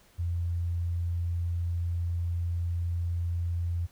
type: tone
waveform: sine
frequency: 86 Hz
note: F2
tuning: 26 cents flat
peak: -27 dBFS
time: 0.18-3.87 s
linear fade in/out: 20 ms
effects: pink hiss -61 dBFS RMS until 3.91 s